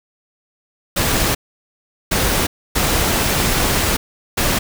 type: noise bursts at uneven times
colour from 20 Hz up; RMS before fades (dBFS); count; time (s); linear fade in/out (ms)
pink; -17; 4; 0.96-1.35 / 2.11-2.47 / 2.75-3.97 / 4.37-4.59; 10
effects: none